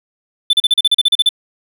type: tone bursts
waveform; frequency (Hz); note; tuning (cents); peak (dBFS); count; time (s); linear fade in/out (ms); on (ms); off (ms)
triangle; 3520; A7; 0; -6; 12; 0.5-1.291; 5; 32; 37
effects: none